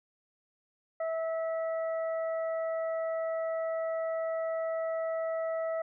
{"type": "harmonic tone", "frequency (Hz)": 651, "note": "E5", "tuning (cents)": -22, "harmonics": [1, 2, 3], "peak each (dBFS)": [-30, -42, -46], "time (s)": [1, 5.82], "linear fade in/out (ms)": 5, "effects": []}